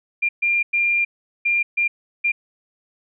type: tone bursts at uneven times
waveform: sine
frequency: 2395 Hz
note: D7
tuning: 33 cents sharp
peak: -16 dBFS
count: 6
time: 0.22-0.29 / 0.42-0.63 / 0.73-1.05 / 1.45-1.63 / 1.77-1.88 / 2.24-2.32 s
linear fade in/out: 10 ms
effects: none